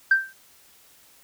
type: tone with exponential decay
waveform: sine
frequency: 1568 Hz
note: G6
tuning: in tune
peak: -10 dBFS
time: 0.11-0.33 s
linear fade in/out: 5 ms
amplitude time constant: 47 ms
effects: tanh soft clip ceiling -9 dBFS + white hiss -55 dBFS RMS until 1.23 s